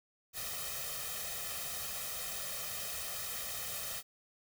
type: noise with comb filter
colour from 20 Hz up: white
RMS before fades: -40 dBFS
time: 0.33-4.03 s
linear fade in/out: 50 ms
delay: 1.6 ms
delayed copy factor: +0.9
effects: none